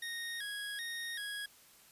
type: tone with vibrato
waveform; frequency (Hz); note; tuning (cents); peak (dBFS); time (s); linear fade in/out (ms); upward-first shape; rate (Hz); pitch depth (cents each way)
25% pulse; 1756; A6; -4; -35; 0.02-1.46; 5; square; 1.3; 100
effects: white hiss -61 dBFS RMS until 1.91 s + resampled to 32000 Hz